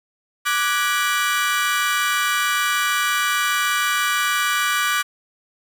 30% pulse chord, G# half-diminished seventh, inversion second, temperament equal with one note detuned, 1174.7 / 1480 / 1661.2 / 1936 Hz, D6 / F#6 / G#6 / B6, 0 / 0 / 0 / -35 cents, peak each -19 / -20 / -24 / -25 dBFS, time 0.45-5.03 s, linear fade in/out 20 ms, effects none

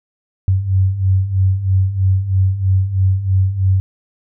sine beating tone pair, 93 / 96.1 Hz, F#2 / G2, +9 / -34 cents, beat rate 3.1 Hz, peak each -18 / -13 dBFS, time 0.48-3.8 s, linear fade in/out 0 ms, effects none

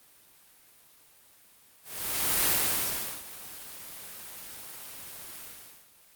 white noise with ADSR envelope, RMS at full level -24 dBFS, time 1.83-5.9 s, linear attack 620 ms, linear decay 770 ms, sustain -19 dB, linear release 480 ms, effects white hiss -58 dBFS RMS until 6.15 s + Opus 32 kbps

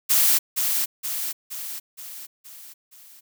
blue noise with echo, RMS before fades -18 dBFS, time 0.09-0.39 s, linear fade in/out 20 ms, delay 470 ms, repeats 6, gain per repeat -5 dB, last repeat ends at 3.21 s, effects none

